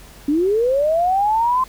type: linear sweep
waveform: sine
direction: up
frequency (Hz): 277.2 to 1046.5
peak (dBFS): -14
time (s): 0.28-1.64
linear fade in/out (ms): 5
effects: added 47 Hz sine -42 dBFS peak until 1.68 s + pink hiss -44 dBFS RMS until 1.68 s